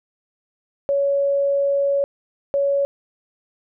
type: tone bursts at uneven times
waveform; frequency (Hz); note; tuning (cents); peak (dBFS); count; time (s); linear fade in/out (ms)
sine; 560; C#5; +18; -16; 2; 0.89-2.04 / 2.54-2.85; 0
effects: none